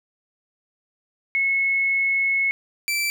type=tone pair in turn; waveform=sine / sawtooth; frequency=2188 / 2332 Hz; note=C#7 / D7; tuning=-23 / -13 cents; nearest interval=minor second; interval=110 cents; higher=second; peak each=-18 dBFS; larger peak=neither; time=1.35-2.51 / 2.88-3.1 s; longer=first; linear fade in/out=0 ms; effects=none